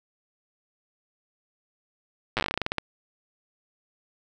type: slowing click train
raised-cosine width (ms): 0.3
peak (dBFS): -9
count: 16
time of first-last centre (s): 2.37-2.783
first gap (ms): 8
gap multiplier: 1.16
effects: none